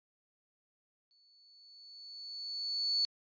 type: tone with exponential growth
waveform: sine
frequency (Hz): 4447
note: C#8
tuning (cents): +5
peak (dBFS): -26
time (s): 1.11-3.05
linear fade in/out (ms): 0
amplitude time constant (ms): 420
effects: resampled to 11025 Hz